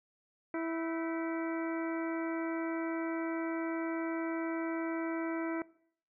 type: harmonic tone with a mistuned harmonic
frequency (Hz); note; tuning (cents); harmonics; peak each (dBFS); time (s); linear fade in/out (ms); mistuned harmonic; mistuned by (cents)
328.3; E4; -7; 1 / 2 / 3 / 4 / 5 / 6 / 7; -34 / -40 / -45 / -46 / -47 / -47 / -50; 0.54-5.62; 2; 5; -110
effects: noise-tail reverb RT60 0.6 s tail -21 dB re dry